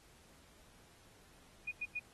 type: tone bursts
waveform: sine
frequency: 2459 Hz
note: D#7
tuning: 21 cents flat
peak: -36 dBFS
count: 3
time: 1.67-1.996 s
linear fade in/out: 10 ms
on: 46 ms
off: 94 ms
effects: pink hiss -64 dBFS RMS until 2.13 s + AAC 32 kbps